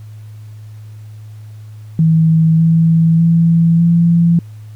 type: tone with pitch steps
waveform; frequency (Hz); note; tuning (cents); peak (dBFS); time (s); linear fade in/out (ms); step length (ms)
sine; 161.2 / 163.83 / 166.5 / 169.21; E3 / E3 / E3 / E3; -38 / -10 / +18 / +46; -7; 1.99-4.39; 2; 600
effects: added 107 Hz sine -30 dBFS peak until 4.75 s + pink hiss -52 dBFS RMS until 4.75 s